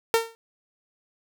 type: tone with exponential decay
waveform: sawtooth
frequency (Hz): 455.6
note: A#4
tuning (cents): -40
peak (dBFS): -11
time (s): 0.14-0.35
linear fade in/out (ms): 0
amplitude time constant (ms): 45
effects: none